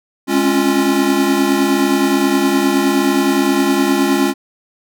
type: chord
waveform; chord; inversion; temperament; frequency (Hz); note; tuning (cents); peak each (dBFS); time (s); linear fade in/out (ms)
square; Db major seventh; second; equal with one note detuned; 207.7 / 267.6 / 277.2 / 349.2; Ab3 / C4 / Db4 / F4; 0 / +39 / 0 / 0; -21 / -21 / -16 / -18; 0.27-4.34; 50
effects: none